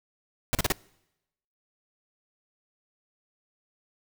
pink noise bursts, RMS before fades -24 dBFS, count 4, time 0.53-0.721 s, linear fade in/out 0 ms, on 20 ms, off 37 ms, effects noise-tail reverb RT60 0.9 s tail -25 dB re dry

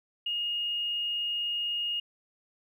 triangle tone with tanh clipping, 2856 Hz, F7, 38 cents sharp, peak -28 dBFS, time 0.26-2 s, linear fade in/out 5 ms, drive 2 dB, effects none

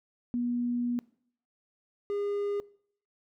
sine / triangle tone pair in turn, 241.9 / 406.8 Hz, B3 / G#4, -36 / -36 cents, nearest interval major sixth, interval 900 cents, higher second, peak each -27 dBFS, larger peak neither, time 0.34-0.99 / 2.1-2.6 s, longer first, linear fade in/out 0 ms, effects noise-tail reverb RT60 0.6 s tail -22 dB re dry

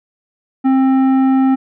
sine tone with tanh clipping, 264.8 Hz, C4, 21 cents sharp, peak -11 dBFS, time 0.64-1.56 s, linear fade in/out 20 ms, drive 11 dB, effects none

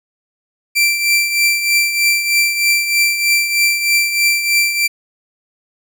sawtooth tone with tremolo, 2349 Hz, D7, in tune, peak -6 dBFS, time 0.75-4.88 s, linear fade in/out 20 ms, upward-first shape triangle, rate 3.2 Hz, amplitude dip 65%, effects none

